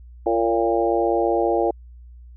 harmonic tone with a mistuned harmonic, 115 Hz, A#2, 23 cents flat, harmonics 3 / 4 / 5 / 6 / 7, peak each -22 / -23 / -24 / -25 / -25 dBFS, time 0.26-1.71 s, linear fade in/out 5 ms, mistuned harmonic 5, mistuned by -18 cents, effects added 60 Hz sine -40 dBFS peak until 2.36 s

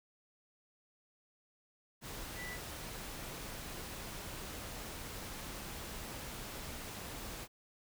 sine tone in noise, 1975.5 Hz, B6, in tune, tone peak -44 dBFS, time 2.35-2.59 s, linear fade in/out 50 ms, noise pink, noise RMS -45 dBFS, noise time 2.01-7.48 s, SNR -2 dB, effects none

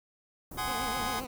pink band-stop noise, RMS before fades -42 dBFS, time 0.51-1.25 s, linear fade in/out 5 ms, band 760 to 12000 Hz, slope 12 dB/octave
sawtooth chord, Ab dominant seventh, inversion third, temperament just, 747.5 / 830.6 / 1038.3 / 1245.9 Hz, Gb5 / Ab5 / C6 / Eb6, +17 / 0 / -14 / +2 cents, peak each -33 dBFS, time 0.57-1.21 s, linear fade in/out 20 ms
15% pulse tone with vibrato, 243.6 Hz, B3, 24 cents flat, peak -32 dBFS, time 0.67-1.27 s, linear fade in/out 10 ms, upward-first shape triangle, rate 7.6 Hz, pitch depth 180 cents each way
effects none

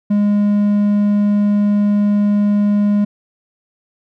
triangle tone, 205.7 Hz, G#3, 16 cents flat, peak -9 dBFS, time 0.1-3.05 s, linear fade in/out 10 ms, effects none

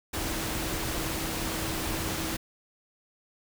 sine tone in noise, 322.7 Hz, E4, 37 cents flat, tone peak -38 dBFS, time 0.13-2.37 s, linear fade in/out 10 ms, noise pink, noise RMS -32 dBFS, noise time 0.13-2.37 s, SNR -9 dB, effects none

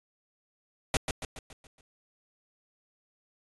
pink noise with echo, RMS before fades -25 dBFS, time 0.94-0.97 s, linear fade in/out 2 ms, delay 140 ms, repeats 6, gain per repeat -6 dB, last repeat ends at 1.81 s, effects resampled to 24000 Hz

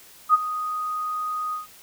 sine tone with ADSR envelope, 1244.5 Hz, D#6, in tune, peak -10 dBFS, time 0.29-1.67 s, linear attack 49 ms, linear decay 26 ms, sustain -15 dB, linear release 140 ms, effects white hiss -49 dBFS RMS until 1.82 s

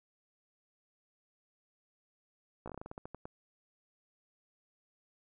slowing click train, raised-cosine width 1 ms, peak -29 dBFS, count 13, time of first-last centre 2.66-3.255 s, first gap 16 ms, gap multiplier 1.19, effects none

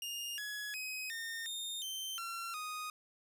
sawtooth tone with pitch steps, 2829 / 1685 / 2527 / 1827 / 3658 / 3107 / 1363 / 1243 Hz, F7 / G#6 / D#7 / A#6 / A#7 / G7 / F6 / D#6, +22 / +25 / +26 / -35 / -33 / -16 / -43 / -2 cents, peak -36 dBFS, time 0.02-2.9 s, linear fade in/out 2 ms, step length 360 ms, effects none

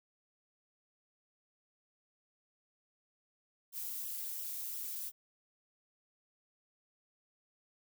violet noise with flanger, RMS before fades -41 dBFS, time 3.72-5.12 s, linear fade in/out 50 ms, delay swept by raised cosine 0.43 to 3.73 ms, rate 2.9 Hz, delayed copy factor -0.85, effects none

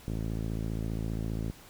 5% pulse tone with low-pass filter, 55 Hz, A1, in tune, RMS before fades -33 dBFS, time 0.08-1.51 s, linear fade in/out 0 ms, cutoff 200 Hz, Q 0.64, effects pink hiss -53 dBFS RMS until 1.69 s

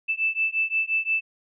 sine beating tone pair, 2637 / 2642.7 Hz, E7 / E7, 0 / +4 cents, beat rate 5.7 Hz, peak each -25 dBFS, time 0.08-1.21 s, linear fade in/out 20 ms, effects none

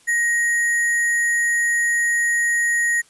sine tone with sample-and-hold, 1882 Hz, A#6, 16 cents sharp, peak -16 dBFS, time 0.07-3.02 s, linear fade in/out 20 ms, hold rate 8820 Hz, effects white hiss -54 dBFS RMS until 3.09 s + resampled to 24000 Hz

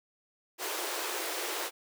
pink high-pass noise, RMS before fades -35 dBFS, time 0.58-1.71 s, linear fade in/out 50 ms, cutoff 320 Hz, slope 96 dB/octave, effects none

